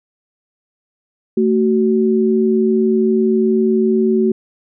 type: tone pair together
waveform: sine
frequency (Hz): 223.1 / 375.2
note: A3 / F#4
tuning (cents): +24 / +24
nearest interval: major sixth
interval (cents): 900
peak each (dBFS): -14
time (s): 1.37-4.32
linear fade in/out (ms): 5
effects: none